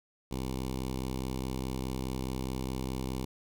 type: tone with notch filter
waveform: 10% pulse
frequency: 64.8 Hz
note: C2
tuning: 16 cents flat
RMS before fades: -35 dBFS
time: 0.31-3.25 s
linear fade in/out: 5 ms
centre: 1600 Hz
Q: 1.2
effects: none